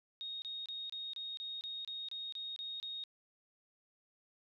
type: tone bursts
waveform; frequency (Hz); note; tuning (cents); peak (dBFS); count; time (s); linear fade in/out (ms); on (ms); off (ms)
sine; 3729; A#7; 0; -40; 12; 0.21-3.038; 0; 210; 28
effects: none